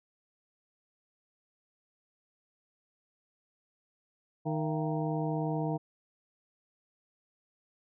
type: harmonic tone with a mistuned harmonic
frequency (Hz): 155.56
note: D#3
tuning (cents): 0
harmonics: 1 / 2 / 3 / 4 / 5 / 6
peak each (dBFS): -32 / -35 / -38 / -38 / -41 / -42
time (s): 4.45-5.78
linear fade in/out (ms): 20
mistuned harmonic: 4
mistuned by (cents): +140
effects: none